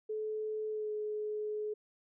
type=tone with pitch glide; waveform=sine; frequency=431.4 to 424.2 Hz; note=A4 to G#4; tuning=-34 to +37 cents; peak=-34 dBFS; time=0.09-1.74 s; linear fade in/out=10 ms; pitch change=-29 cents; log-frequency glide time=0.7-0.92 s; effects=none